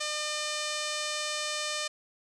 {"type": "tone", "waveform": "5% pulse", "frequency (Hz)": 603, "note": "D5", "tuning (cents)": 46, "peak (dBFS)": -19, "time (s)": [0, 1.88], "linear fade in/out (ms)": 10, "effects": ["resampled to 22050 Hz"]}